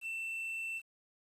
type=tone with quantisation; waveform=triangle; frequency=2678 Hz; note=E7; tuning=27 cents sharp; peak=-35 dBFS; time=0.01-0.82 s; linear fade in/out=50 ms; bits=10; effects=resampled to 32000 Hz